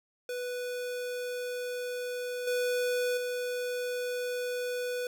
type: tone with level steps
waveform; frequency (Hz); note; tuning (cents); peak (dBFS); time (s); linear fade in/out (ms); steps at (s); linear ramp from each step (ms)
square; 493.9; B4; 0; -34 / -28 / -32; 0.29-5.07; 2; 2.47 / 3.17; 5
effects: none